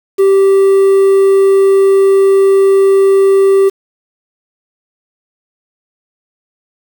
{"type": "tone with quantisation", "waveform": "triangle", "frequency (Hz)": 390, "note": "G4", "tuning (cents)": -9, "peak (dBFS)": -3, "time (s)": [0.18, 3.7], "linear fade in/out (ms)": 20, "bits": 5, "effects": []}